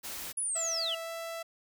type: noise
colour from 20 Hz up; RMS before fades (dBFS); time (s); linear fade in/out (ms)
white; -40; 0.03-0.33; 20
type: linear sweep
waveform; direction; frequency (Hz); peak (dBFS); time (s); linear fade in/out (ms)
sine; down; 10548 to 2717; -30; 0.37-0.95; 5
type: tone with pitch glide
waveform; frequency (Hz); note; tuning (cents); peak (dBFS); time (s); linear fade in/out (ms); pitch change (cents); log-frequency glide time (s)
sawtooth; 659.3 to 663.1; E5 to E5; 0 to +10; -33; 0.55-1.43; 10; +10; 1.04-1.1
effects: none